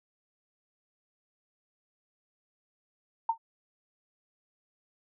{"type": "tone with exponential decay", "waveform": "sine", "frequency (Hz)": 909, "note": "A#5", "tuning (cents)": -44, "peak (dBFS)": -20, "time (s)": [3.29, 3.38], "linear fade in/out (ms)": 5, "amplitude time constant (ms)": 18, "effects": []}